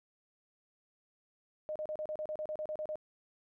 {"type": "tone bursts", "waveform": "sine", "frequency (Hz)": 614, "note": "D#5", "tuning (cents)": -23, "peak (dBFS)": -35, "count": 13, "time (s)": [1.69, 2.956], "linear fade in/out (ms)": 0, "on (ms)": 66, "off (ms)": 34, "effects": []}